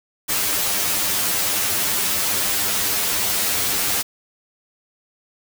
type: noise with comb filter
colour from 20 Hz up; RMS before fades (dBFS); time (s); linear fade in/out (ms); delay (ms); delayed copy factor
white; -21; 0.28-4.03; 20; 10; +0.75
effects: none